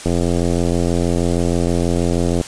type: click train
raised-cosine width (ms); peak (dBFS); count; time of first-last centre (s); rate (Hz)
2; -5; 204; 0.06-2.412; 86.3
effects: white hiss -33 dBFS RMS until 2.47 s + resampled to 22050 Hz